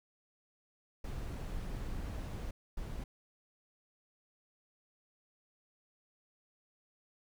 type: noise bursts at uneven times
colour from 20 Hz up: brown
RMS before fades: -40 dBFS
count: 2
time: 1.04-2.51 / 2.77-3.04 s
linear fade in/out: 5 ms
effects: none